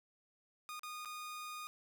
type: tone with dropouts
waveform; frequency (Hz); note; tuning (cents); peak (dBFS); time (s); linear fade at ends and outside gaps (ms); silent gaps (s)
sawtooth; 1229; D#6; -22; -40; 0.69-1.67; 0; 0.794-0.833 / 1.049-1.056
effects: none